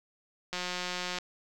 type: click train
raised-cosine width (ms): 0.2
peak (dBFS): -17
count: 119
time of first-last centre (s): 0.53-1.186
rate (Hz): 180
effects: none